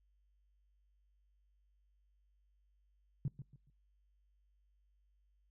sine tone with echo, 138.2 Hz, C#3, 5 cents flat, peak -32 dBFS, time 3.25-3.28 s, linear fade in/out 2 ms, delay 140 ms, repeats 3, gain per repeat -11 dB, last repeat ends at 3.7 s, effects noise-tail reverb RT60 0.4 s tail -25 dB re dry + added 50 Hz sine -70 dBFS peak until 5.5 s

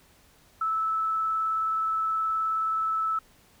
sine tone with vibrato, 1310 Hz, E6, 11 cents flat, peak -24 dBFS, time 0.61-3.19 s, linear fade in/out 5 ms, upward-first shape sine, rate 19 Hz, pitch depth 9 cents each way, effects pink hiss -59 dBFS RMS until 3.6 s

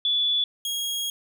sine / sawtooth tone pair in turn, 3444 / 3286 Hz, A7 / G#7, -38 / -19 cents, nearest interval minor second, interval 81 cents, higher first, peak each -20 / -23 dBFS, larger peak first, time 0.05-0.44 / 0.65-1.1 s, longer second, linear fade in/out 2 ms, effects none

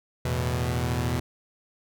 sawtooth chord, E suspended fourth, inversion none, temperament equal, 82.41 / 110 / 123.47 Hz, E2 / A2 / B2, 0 / 0 / 0 cents, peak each -25 / -29 / -23 dBFS, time 0.25-1.2 s, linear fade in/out 5 ms, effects none

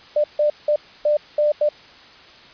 sine tone bursts at uneven times, 596 Hz, D5, 25 cents sharp, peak -14 dBFS, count 6, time 0.16-0.24 / 0.39-0.5 / 0.68-0.76 / 1.05-1.17 / 1.38-1.52 / 1.61-1.69 s, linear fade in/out 5 ms, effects white hiss -45 dBFS RMS until 2.53 s + resampled to 11025 Hz

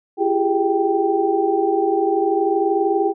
sine tone cluster, 339.7 / 392.3 / 412.7 / 784 Hz, F4 / G4 / G#4 / G5, -48 / +1 / -11 / 0 cents, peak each -21 dBFS, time 0.17-3.14 s, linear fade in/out 50 ms, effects none

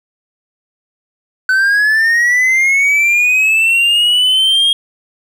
triangle linear sweep, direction up, 1506 to 3263 Hz, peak -7 dBFS, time 1.49-4.73 s, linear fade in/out 2 ms, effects 8-bit

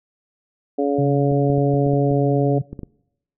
harmonic tone, 141.6 Hz, C#3, 37 cents sharp, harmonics 2 / 3 / 4 / 5, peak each -21 / -21 / -24 / -27 dBFS, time 0.78-2.59 s, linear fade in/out 10 ms
sine tone with pitch glide, 138.59 to 137.24 Hz, C#3 to C#3, 0 to -17 cents, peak -18 dBFS, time 0.98-2.62 s, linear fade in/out 10 ms, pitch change -17 cents, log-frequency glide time 1.96-2.26 s
clicks, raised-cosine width 3 ms, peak -18 dBFS, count 10, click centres 1.316 / 1.501 / 1.581 / 1.74 / 1.865 / 1.935 / 2.112 / 2.73 / 2.792 / 2.833 s
effects noise-tail reverb RT60 0.8 s tail -23 dB re dry

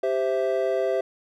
triangle chord, C major, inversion second, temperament equal with one note detuned, 392 / 521.7 / 659.3 Hz, G4 / C5 / E5, 0 / -5 / 0 cents, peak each -24 dBFS, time 0.03-1.01 s, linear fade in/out 5 ms, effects none

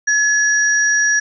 sine tone pair together, 1703 / 5728 Hz, G#6 / F8, +43 / +43 cents, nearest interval octave + major sixth, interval 2100 cents, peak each -13 / -18 dBFS, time 0.07-1.2 s, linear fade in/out 10 ms, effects none

